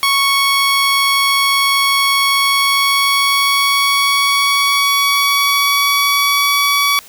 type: tone with pitch glide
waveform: 15% pulse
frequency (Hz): 1108.7 to 1135.3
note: C#6 to C#6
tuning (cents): 0 to +41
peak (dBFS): -5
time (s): 0.03-6.99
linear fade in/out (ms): 0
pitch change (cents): +41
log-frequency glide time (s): 2.32-6.59
effects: white hiss -40 dBFS RMS until 7.08 s